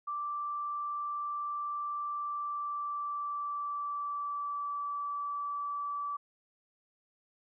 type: tone with pitch glide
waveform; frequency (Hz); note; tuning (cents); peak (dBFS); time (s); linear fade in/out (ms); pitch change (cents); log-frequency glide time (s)
sine; 1172 to 1155.9; D6 to D6; -4 to -28; -33; 0.07-6.17; 10; -24; 2.12-4.85
effects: none